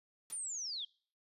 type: noise with exponential decay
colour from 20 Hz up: white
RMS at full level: -48 dBFS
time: 0.3-0.44 s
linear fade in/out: 0 ms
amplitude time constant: 29 ms
type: linear sweep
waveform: sine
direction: down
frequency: 9510 to 3136 Hz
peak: -38 dBFS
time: 0.32-0.85 s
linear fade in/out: 5 ms
effects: noise-tail reverb RT60 0.5 s tail -26 dB re dry + resampled to 32000 Hz